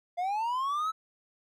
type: linear sweep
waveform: triangle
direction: up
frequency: 686 to 1318 Hz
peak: -26 dBFS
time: 0.17-0.92 s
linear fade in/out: 20 ms
effects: none